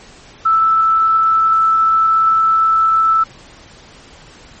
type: tone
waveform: sine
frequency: 1318.5 Hz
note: E6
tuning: in tune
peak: -9 dBFS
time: 0.45-3.24 s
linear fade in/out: 10 ms
effects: pink hiss -41 dBFS RMS until 4.6 s + MP3 32 kbps